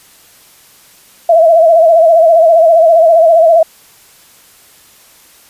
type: tone with vibrato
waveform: sine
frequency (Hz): 659.3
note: E5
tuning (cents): 0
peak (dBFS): -3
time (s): 1.29-3.63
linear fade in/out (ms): 5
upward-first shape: sine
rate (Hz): 15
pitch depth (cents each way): 73
effects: white hiss -43 dBFS RMS until 5.49 s + resampled to 32000 Hz